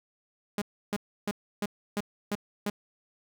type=tone bursts; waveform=sawtooth; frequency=205.5 Hz; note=G#3; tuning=18 cents flat; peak=-24 dBFS; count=7; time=0.58-2.699 s; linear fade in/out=2 ms; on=37 ms; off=310 ms; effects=none